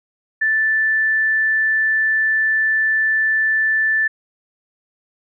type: tone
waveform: sine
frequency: 1760 Hz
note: A6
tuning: in tune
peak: -14 dBFS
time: 0.41-4.08 s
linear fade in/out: 10 ms
effects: none